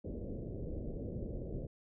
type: low-pass noise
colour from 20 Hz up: pink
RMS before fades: -41 dBFS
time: 0.04-1.67 s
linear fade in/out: 10 ms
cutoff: 560 Hz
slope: 48 dB/octave
effects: none